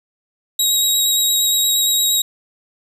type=tone with vibrato; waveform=20% pulse; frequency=3816 Hz; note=A#7; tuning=40 cents sharp; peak=-8 dBFS; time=0.59-2.22 s; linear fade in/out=5 ms; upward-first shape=sine; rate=8.6 Hz; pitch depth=12 cents each way; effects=none